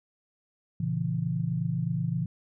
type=chord; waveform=sine; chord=A# diminished; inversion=none; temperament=just; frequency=116.54 / 139.85 / 167.82 Hz; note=A#2 / C#3 / E3; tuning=0 / +16 / +31 cents; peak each=-32 / -31 / -29 dBFS; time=0.8-2.26 s; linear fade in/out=5 ms; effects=none